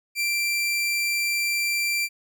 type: tone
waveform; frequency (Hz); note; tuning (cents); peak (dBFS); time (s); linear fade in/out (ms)
sawtooth; 2355; D7; +4; -19; 0.15-2.09; 50
effects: none